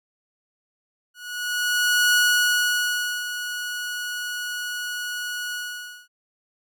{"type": "tone with ADSR envelope", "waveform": "sawtooth", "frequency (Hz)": 1461, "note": "F#6", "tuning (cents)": -22, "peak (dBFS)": -12, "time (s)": [1.14, 6.08], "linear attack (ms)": 1000, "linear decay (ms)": 1100, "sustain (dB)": -12, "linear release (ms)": 540, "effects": []}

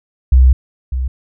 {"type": "tone pair in turn", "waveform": "sine", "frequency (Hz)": [64, 64], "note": ["C2", "C2"], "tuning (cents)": [-38, -38], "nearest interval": "unison", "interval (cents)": 0, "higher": "neither", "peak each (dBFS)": [-4, -15], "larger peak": "first", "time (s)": [[0.32, 0.53], [0.92, 1.08]], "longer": "first", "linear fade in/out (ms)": 5, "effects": []}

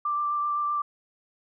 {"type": "tone with vibrato", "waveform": "sine", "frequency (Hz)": 1178, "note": "D6", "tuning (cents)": 5, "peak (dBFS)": -24, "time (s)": [0.05, 0.82], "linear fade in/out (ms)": 5, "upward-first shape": "triangle", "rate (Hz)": 7.8, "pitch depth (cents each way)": 15, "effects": []}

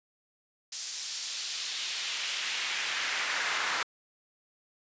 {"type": "noise with high-pass filter sweep", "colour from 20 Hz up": "brown", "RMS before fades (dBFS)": -33, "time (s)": [0.72, 3.83], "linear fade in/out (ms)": 5, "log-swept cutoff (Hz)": [5800, 1400], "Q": 1.3, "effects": ["resampled to 16000 Hz"]}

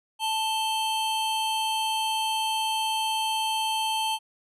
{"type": "tone pair together", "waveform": "square", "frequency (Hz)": [880, 3136], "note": ["A5", "G7"], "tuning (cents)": [0, 0], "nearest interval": "octave + minor seventh", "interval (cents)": 2200, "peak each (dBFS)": [-27, -30], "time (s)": [0.19, 4.19], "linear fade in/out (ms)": 50, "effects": ["resampled to 32000 Hz"]}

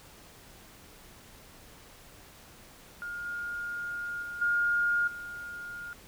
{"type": "tone with level steps", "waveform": "sine", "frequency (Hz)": 1419, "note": "F6", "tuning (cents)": 27, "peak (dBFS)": [-35, -33, -36, -24, -38], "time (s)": [3.02, 5.93], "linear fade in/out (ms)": 0, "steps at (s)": [3.25, 4.22, 4.41, 5.07], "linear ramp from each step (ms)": 10, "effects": ["pink hiss -53 dBFS RMS until 6.07 s"]}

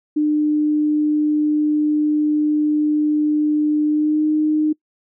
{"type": "tone with pitch glide", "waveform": "sine", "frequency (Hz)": [301.1, 306.4], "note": ["D4", "D#4"], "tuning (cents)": [43, -27], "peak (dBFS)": -14, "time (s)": [0.16, 4.73], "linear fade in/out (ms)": 10, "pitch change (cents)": 30, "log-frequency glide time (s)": [3.88, 4.24], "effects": ["noise-tail reverb RT60 0.1 s tail -24 dB re dry"]}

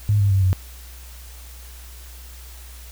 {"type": "tone with pitch steps", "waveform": "sine", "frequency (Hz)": [103.83, 100.06, 96.43, 92.93], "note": ["G#2", "G2", "G2", "F#2"], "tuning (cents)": [0, 36, -28, 8], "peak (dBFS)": -14, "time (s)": [0.09, 0.53], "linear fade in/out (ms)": 0, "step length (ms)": 110, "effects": ["added 61 Hz sine -38 dBFS peak until 2.91 s", "white hiss -45 dBFS RMS until 2.91 s"]}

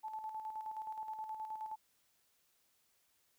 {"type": "tone with tremolo", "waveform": "sine", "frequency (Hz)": 871, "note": "A5", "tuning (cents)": -18, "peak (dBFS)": -39, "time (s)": [0.03, 1.76], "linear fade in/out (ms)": 20, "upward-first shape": "square", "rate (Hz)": 9.5, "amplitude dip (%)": 50, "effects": ["white hiss -75 dBFS RMS until 3.38 s"]}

